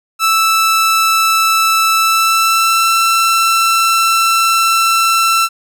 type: tone with pitch glide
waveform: sawtooth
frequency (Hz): 1318.5 to 1339.2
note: E6 to E6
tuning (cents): 0 to +27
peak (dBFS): -6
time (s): 0.19-5.49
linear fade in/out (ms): 50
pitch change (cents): +27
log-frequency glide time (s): 1.97-2.95
effects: none